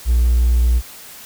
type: tone with hard clipping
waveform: triangle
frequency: 59.8 Hz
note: A#1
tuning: 45 cents sharp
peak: -11 dBFS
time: 0.05-0.82 s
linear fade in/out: 50 ms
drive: 3 dB
effects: white hiss -38 dBFS RMS until 1.25 s